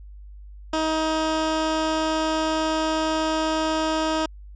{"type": "tone", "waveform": "15% pulse", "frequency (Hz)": 316.1, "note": "D#4", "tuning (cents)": 27, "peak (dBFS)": -15, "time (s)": [0.73, 4.26], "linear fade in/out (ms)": 5, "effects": ["added 50 Hz sine -39 dBFS peak until 4.55 s", "resampled to 16000 Hz"]}